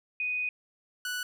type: tone pair in turn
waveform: sine / sawtooth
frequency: 2489 / 1480 Hz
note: D#7 / F#6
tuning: 0 / 0 cents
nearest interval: major sixth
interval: 900 cents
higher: first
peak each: -28 dBFS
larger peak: neither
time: 0.2-0.49 / 1.05-1.23 s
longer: first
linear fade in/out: 2 ms
effects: none